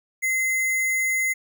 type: tone with sample-and-hold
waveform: sine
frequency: 2065 Hz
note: C7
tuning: 23 cents flat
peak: -20 dBFS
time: 0.22-1.34 s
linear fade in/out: 20 ms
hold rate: 8820 Hz
effects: none